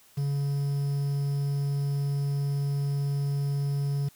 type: tone with quantisation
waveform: triangle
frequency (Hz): 141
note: C#3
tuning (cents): +30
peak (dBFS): -23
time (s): 0.17-4.09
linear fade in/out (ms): 10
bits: 8
effects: white hiss -58 dBFS RMS until 4.15 s